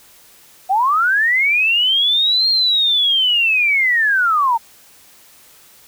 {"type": "linear two-way sweep", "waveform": "sine", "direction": "up then down", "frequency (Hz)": [724, 4250, 881], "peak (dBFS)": -12, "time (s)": [0.69, 4.58], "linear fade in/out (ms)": 20, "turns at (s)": 2.49, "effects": ["white hiss -47 dBFS RMS until 5.87 s"]}